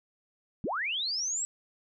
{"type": "linear sweep", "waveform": "sine", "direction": "up", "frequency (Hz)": [138.59, 7880], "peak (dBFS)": -29, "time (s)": [0.64, 1.45], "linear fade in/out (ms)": 0, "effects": []}